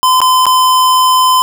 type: tone with dropouts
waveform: square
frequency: 1023 Hz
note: C6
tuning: 39 cents flat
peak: -7 dBFS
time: 0.03-1.42 s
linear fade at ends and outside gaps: 0 ms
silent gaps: 0.204-0.216 / 0.456-0.466 s
effects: 8-bit